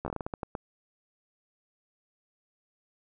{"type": "slowing click train", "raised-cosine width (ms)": 1, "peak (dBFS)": -19, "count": 11, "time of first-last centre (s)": [0.05, 0.552], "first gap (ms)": 13, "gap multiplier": 1.28, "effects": []}